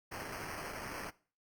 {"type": "noise with sample-and-hold", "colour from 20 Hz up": "violet", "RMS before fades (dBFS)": -43, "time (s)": [0.11, 1.11], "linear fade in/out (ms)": 20, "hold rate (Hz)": 3675, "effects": ["noise-tail reverb RT60 0.4 s tail -20 dB re dry", "Opus 48 kbps"]}